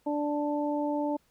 harmonic tone, 293.7 Hz, D4, in tune, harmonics 1 / 2 / 3, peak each -29 / -32 / -34 dBFS, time 0.06-1.17 s, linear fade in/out 10 ms, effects pink hiss -69 dBFS RMS until 1.3 s

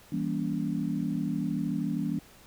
sine chord, E diminished seventh, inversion none, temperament just, 164.81 / 197.78 / 237.3 / 284.8 Hz, E3 / G3 / Bb3 / Db4, 0 / +16 / +31 / +47 cents, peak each -33 dBFS, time 0.12-2.19 s, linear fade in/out 5 ms, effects pink hiss -55 dBFS RMS until 2.46 s

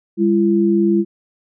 sine tone pair together, 201.6 / 338.8 Hz, G3 / E4, +49 / +48 cents, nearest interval major sixth, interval 899 cents, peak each -15 / -14 dBFS, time 0.17-1.05 s, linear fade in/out 50 ms, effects none

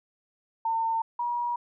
sine tone pair in turn, 905 / 958.6 Hz, A5 / A#5, +48 / +48 cents, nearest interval minor second, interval 100 cents, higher second, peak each -24 / -26 dBFS, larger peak first, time 0.65-1.02 / 1.19-1.56 s, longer neither, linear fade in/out 5 ms, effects none

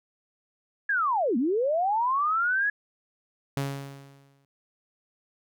sine linear two-way sweep, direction down then up, 1700 to 220 to 1700 Hz, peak -22 dBFS, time 0.89-2.7 s, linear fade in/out 5 ms, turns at 1.37 s
sawtooth tone with exponential decay, 138.59 Hz, C#3, in tune, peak -21 dBFS, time 3.57-4.45 s, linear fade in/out 0 ms, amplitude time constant 190 ms
effects none

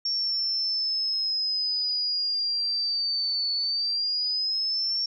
sine linear two-way sweep, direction down then up, 5490 to 4451 to 5490 Hz, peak -24 dBFS, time 0.05-5.06 s, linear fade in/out 5 ms, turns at 3.54 s, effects none

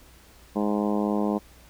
harmonic tone, 103.83 Hz, G#2, in tune, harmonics 2 / 3 / 4 / 5 / 6 / 7 / 8 / 9 / 10, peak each -25 / -29 / -31 / -33 / -35 / -36 / -37 / -38 / -39 dBFS, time 0.55-1.39 s, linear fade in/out 20 ms, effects added 60 Hz sine -54 dBFS peak until 1.69 s + pink hiss -54 dBFS RMS until 1.69 s

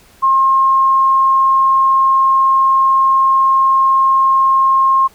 sine tone, 1069 Hz, C6, 37 cents sharp, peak -8 dBFS, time 0.22-5.08 s, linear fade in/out 20 ms, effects pink hiss -47 dBFS RMS until 5.14 s

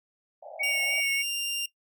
pink band-pass noise, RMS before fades -43 dBFS, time 0.42-1.01 s, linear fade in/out 10 ms, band 560 to 810 Hz, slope 96 dB/octave
sine tone with vibrato, 2224 Hz, C#7, 5 cents sharp, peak -26 dBFS, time 0.59-1.23 s, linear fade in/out 20 ms, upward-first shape sine, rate 3.3 Hz, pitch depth 24 cents each way
sawtooth tone, 2791 Hz, F7, 2 cents flat, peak -25 dBFS, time 0.63-1.66 s, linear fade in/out 5 ms
effects noise-tail reverb RT60 0.1 s tail -19 dB re dry

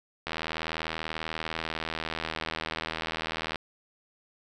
click train, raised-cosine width 0.3 ms, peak -15 dBFS, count 265, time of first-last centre 0.27-3.558 s, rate 80.3 Hz, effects none

